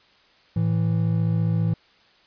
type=tone pair together; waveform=triangle; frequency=110 / 164.81 Hz; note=A2 / E3; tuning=0 / 0 cents; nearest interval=perfect fifth; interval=700 cents; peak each=-20 dBFS; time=0.56-1.74 s; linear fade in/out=5 ms; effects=white hiss -57 dBFS RMS until 2.26 s + resampled to 11025 Hz